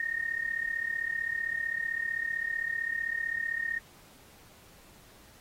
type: tone with amplitude modulation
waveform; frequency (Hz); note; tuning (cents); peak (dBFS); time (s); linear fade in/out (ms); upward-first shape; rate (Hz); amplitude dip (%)
sine; 1846; A#6; -17; -26; 0-3.79; 2; sine; 35.6; 80
effects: pink hiss -57 dBFS RMS until 5.4 s + AAC 48 kbps